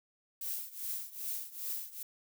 violet noise with tremolo, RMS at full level -36 dBFS, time 0.41-2.03 s, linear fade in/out 5 ms, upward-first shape triangle, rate 2.5 Hz, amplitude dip 90%, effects none

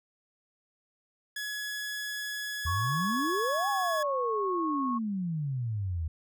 sawtooth tone, 1689 Hz, G#6, 29 cents sharp, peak -30 dBFS, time 1.36-4.03 s, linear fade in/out 5 ms
sine exponential two-way sweep, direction up then down, 77 to 834 to 77 Hz, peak -29 dBFS, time 2.65-6.08 s, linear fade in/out 5 ms, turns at 3.69 s
sine tone with pitch glide, 1108 to 1096.5 Hz, C#6 to C#6, -1 to -19 cents, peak -30 dBFS, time 2.66-4.99 s, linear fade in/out 20 ms, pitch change -18 cents, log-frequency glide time 2.98-4.58 s
effects none

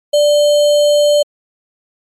sine tone with sample-and-hold, 588 Hz, D5, 2 cents sharp, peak -7 dBFS, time 0.13-1.23 s, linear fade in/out 10 ms, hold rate 3675 Hz, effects low-pass 9000 Hz 12 dB/octave + MP3 96 kbps

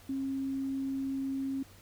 sine tone, 270 Hz, C#4, 45 cents flat, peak -31 dBFS, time 0.09-1.63 s, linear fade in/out 5 ms, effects added 97 Hz sine -57 dBFS peak until 1.81 s + pink hiss -57 dBFS RMS until 1.81 s

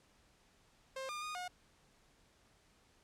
sawtooth tone with pitch steps, 530 / 1207 / 1231 / 722 Hz, C5 / D6 / D#6 / F#5, +22 / +47 / -19 / -43 cents, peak -37 dBFS, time 0.96-1.48 s, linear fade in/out 5 ms, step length 130 ms, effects pink hiss -69 dBFS RMS until 3.03 s + low-pass 9000 Hz 12 dB/octave

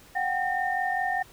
sine tone cluster, 733 / 778 / 1821 Hz, F#5 / G5 / A#6, -16 / -13 / -41 cents, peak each -29 dBFS, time 0.15-1.23 s, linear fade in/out 10 ms, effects pink hiss -53 dBFS RMS until 1.32 s

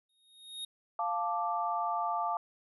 square tone with exponential growth, 3729 Hz, A#7, in tune, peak -36 dBFS, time 0.09-0.65 s, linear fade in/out 5 ms, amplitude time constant 120 ms
sine chord, D minor, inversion first, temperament equal, 698.5 / 880 / 1174.7 Hz, F5 / A5 / D6, 0 / 0 / 0 cents, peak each -34 dBFS, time 0.99-2.37 s, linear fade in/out 2 ms
effects resampled to 32000 Hz

